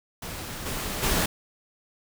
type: noise with level steps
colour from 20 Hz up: pink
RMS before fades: -36 / -31 / -24 dBFS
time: 0.22-1.26 s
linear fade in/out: 5 ms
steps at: 0.65 / 1.02 s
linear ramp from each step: 20 ms
effects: none